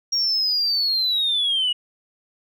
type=linear sweep; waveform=sine; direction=down; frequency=5620 to 2885 Hz; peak=-17 dBFS; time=0.12-1.73 s; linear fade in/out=10 ms; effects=tanh soft clip ceiling -15 dBFS